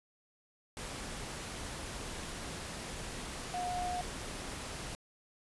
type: tone in noise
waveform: sine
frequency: 719 Hz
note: F#5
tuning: 50 cents flat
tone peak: -34 dBFS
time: 3.54-4.01 s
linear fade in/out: 0 ms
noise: pink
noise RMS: -42 dBFS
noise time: 0.77-4.95 s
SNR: +5 dB
effects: resampled to 24000 Hz